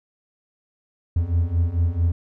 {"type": "beating tone pair", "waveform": "triangle", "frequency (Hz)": [82.4, 86.9], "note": ["E2", "F2"], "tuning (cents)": [0, -8], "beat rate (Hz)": 4.5, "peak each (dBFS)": [-21, -18], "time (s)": [1.16, 2.12], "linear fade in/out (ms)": 5, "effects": []}